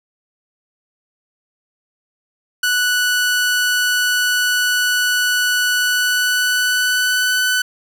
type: tone with pitch glide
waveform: sawtooth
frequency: 1480 to 1499.8 Hz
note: F#6 to F#6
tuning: 0 to +23 cents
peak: -11 dBFS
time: 2.63-7.62 s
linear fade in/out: 5 ms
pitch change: +23 cents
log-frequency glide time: 5.74-7.49 s
effects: none